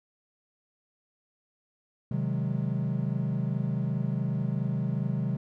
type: chord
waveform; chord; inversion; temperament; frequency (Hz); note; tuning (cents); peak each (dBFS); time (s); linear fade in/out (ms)
triangle; Ab dominant seventh; first; equal; 130.81 / 155.56 / 185 / 207.7; C3 / Eb3 / Gb3 / Ab3; 0 / 0 / 0 / 0; -28 / -30 / -31 / -33; 2.11-5.37; 5
effects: none